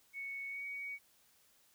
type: tone with pitch glide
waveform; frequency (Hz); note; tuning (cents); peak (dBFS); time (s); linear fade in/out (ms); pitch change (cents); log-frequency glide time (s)
sine; 2217 to 2247; C#7 to C#7; 0 to +23; -40; 0.13-0.99; 50; +23; 0.49-0.61
effects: white hiss -69 dBFS RMS until 1.74 s